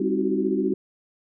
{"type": "tone cluster", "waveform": "sine", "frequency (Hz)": [200.2, 266.5, 317.7, 364.7, 379.8], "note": ["G3", "C4", "D#4", "F#4", "F#4"], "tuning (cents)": [37, 32, 36, -25, 45], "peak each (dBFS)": -27, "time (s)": [0, 0.74], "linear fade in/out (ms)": 5, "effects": []}